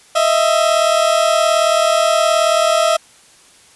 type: tone pair together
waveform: 30% pulse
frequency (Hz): 630 / 668.8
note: D#5 / E5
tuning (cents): +21 / +25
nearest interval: minor second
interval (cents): 104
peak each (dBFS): -12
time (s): 0.15-2.97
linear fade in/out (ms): 10
effects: white hiss -47 dBFS RMS until 3.75 s + resampled to 24000 Hz